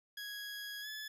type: tone with pitch glide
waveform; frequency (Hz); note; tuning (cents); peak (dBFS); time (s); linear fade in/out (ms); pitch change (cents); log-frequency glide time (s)
20% pulse; 1661.2 to 1719.8; G#6 to A6; 0 to -40; -37; 0.17-1.08; 5; +60; 0.81-0.88
effects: none